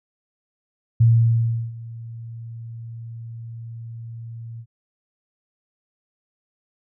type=tone with ADSR envelope; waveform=sine; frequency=115.2 Hz; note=A#2; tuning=20 cents flat; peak=-10 dBFS; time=1-4.66 s; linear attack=10 ms; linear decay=710 ms; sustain=-22 dB; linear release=64 ms; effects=none